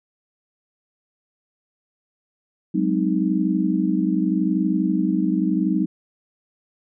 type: chord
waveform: sine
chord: Ab dominant seventh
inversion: third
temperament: just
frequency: 186.89 / 207.7 / 259.6 / 311.5 Hz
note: Gb3 / Ab3 / C4 / Eb4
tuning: +18 / 0 / -13 / +2 cents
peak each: -22 / -25 / -25 / -22 dBFS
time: 2.74-5.86 s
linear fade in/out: 10 ms
effects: none